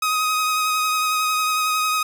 sawtooth tone with vibrato, 1257 Hz, D#6, 17 cents sharp, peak -15 dBFS, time 0.02-2.03 s, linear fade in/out 5 ms, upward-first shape triangle, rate 11 Hz, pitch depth 21 cents each way, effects none

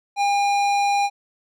sine tone with hard clipping, 807 Hz, G#5, 50 cents flat, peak -19 dBFS, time 0.16-1.1 s, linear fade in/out 50 ms, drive 14 dB, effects none

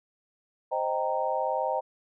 sine chord, C minor seventh, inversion none, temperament equal with one note detuned, 523.3 / 622.3 / 784 / 927 Hz, C5 / Eb5 / G5 / Bb5, 0 / 0 / 0 / -10 cents, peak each -31 dBFS, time 0.71-1.81 s, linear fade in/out 20 ms, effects none

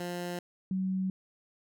15% pulse / sine tone pair in turn, 176.1 / 188.45 Hz, F3 / F#3, +15 / +32 cents, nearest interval minor second, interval 117 cents, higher second, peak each -28 / -28 dBFS, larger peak neither, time 0-0.39 / 0.71-1.1 s, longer neither, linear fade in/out 2 ms, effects none

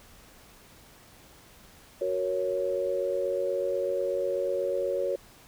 sine chord, F# major, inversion none, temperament equal, 370 / 466.2 / 554.4 Hz, F#4 / A#4 / C#5, 0 / 0 / 0 cents, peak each -32 / -32 / -28 dBFS, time 2.01-5.16 s, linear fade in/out 5 ms, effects pink hiss -54 dBFS RMS until 5.47 s

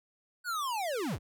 square linear sweep, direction down, 1507 to 38.06 Hz, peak -32 dBFS, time 0.44-1.19 s, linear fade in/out 50 ms, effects none

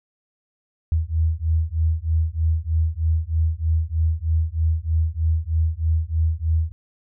sine beating tone pair, 79 / 82.2 Hz, D#2 / E2, +27 / -4 cents, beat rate 3.2 Hz, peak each -21 dBFS, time 0.92-6.72 s, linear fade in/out 0 ms, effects none

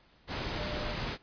sine tone in noise, 600 Hz, D5, 37 cents sharp, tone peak -40 dBFS, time 0.55-0.97 s, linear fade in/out 50 ms, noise pink, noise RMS -35 dBFS, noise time 0.27-1.18 s, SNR -8 dB, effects pink hiss -63 dBFS RMS until 1.22 s + resampled to 11025 Hz

